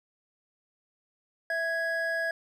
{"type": "tone pair together", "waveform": "triangle", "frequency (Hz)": [659.2, 1661], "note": ["E5", "G#6"], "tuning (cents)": [0, 0], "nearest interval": "octave + major third", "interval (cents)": 1600, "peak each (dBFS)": [-30, -27], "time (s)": [1.5, 2.31], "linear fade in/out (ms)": 2, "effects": []}